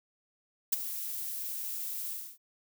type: noise with ADSR envelope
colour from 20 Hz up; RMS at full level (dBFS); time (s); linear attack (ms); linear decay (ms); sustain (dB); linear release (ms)
violet; -24; 0.72-2.38; 10; 20; -13; 280
effects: none